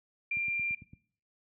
sine tone, 2381 Hz, D7, 23 cents sharp, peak -29 dBFS, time 0.31-0.75 s, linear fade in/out 5 ms
click train, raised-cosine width 5 ms, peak -35 dBFS, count 6, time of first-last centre 0.37-0.934 s, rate 8.87 Hz
effects noise-tail reverb RT60 0.5 s tail -19 dB re dry + high-pass 80 Hz 12 dB/octave

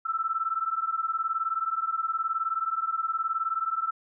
sine beating tone pair, 1316 / 1335 Hz, E6 / E6, -3 / +22 cents, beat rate 19 Hz, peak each -29 dBFS, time 0.05-3.91 s, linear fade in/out 10 ms, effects none

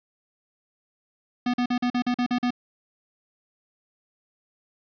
square tone bursts, 245.6 Hz, B3, 9 cents flat, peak -22 dBFS, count 9, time 1.46-2.506 s, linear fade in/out 5 ms, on 78 ms, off 43 ms, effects resampled to 11025 Hz + 8-bit

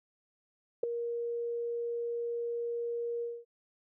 sine tone with ADSR envelope, 471.1 Hz, A#4, 18 cents sharp, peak -21 dBFS, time 0.83-3.45 s, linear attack 6 ms, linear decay 4 ms, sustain -11 dB, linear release 230 ms, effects none

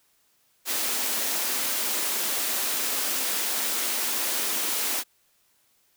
white high-pass noise, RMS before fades -27 dBFS, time 0.65-5.04 s, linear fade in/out 50 ms, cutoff 210 Hz, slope 96 dB/octave, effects white hiss -66 dBFS RMS until 5.96 s

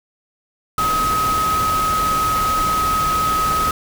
sine tone in noise, 1270 Hz, D#6, 35 cents sharp, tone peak -16 dBFS, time 0.78-3.71 s, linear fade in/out 2 ms, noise pink, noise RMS -25 dBFS, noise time 0.78-3.71 s, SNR +6 dB, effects none

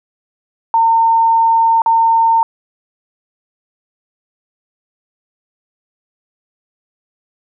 sine tone with dropouts, 910 Hz, A#5, 42 cents flat, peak -8 dBFS, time 0.74-2.43 s, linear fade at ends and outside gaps 1 ms, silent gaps 1.819-1.861 s, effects none

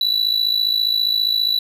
triangle tone with amplitude modulation, 3951 Hz, B7, in tune, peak -11 dBFS, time 0.01-1.59 s, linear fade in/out 2 ms, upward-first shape sine, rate 54.9 Hz, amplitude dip 75%, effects none

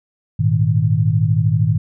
sine chord, Ab suspended second, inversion none, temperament just, 103.83 / 116.8 / 155.74 Hz, Ab2 / Bb2 / Eb3, 0 / +4 / +2 cents, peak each -17 dBFS, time 0.39-1.78 s, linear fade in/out 10 ms, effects none

